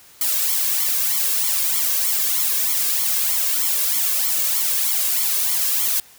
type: noise with flanger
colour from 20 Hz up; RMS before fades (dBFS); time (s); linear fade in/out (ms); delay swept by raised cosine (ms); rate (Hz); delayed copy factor
blue; -20; 0.21-6; 2; 0.91 to 1.87; 3.2; +0.8
effects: white hiss -48 dBFS RMS until 6.18 s